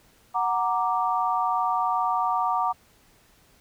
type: chord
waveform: sine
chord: Gb augmented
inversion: none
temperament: equal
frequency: 740 / 932.3 / 1174.7 Hz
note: Gb5 / Bb5 / D6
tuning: 0 / 0 / 0 cents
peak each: -26 dBFS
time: 0.34-2.73 s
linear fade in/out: 20 ms
effects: pink hiss -59 dBFS RMS until 3.6 s